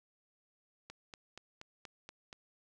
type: click train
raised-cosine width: 0.2 ms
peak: -30 dBFS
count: 7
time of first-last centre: 0.9-2.329 s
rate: 4.2 Hz
effects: none